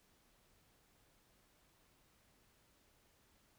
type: silence
effects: pink hiss -72 dBFS RMS until 3.58 s